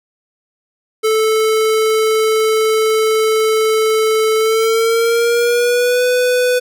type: tone with pitch glide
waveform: square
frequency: 438 to 497.4 Hz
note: A4 to B4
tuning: -8 to +12 cents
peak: -12 dBFS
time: 1.03-6.6 s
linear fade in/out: 20 ms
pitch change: +220 cents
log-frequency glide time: 4.36-6.04 s
effects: none